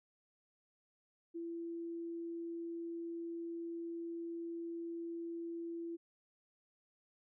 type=tone; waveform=sine; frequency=336.4 Hz; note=E4; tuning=35 cents sharp; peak=-40 dBFS; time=1.34-5.97 s; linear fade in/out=20 ms; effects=none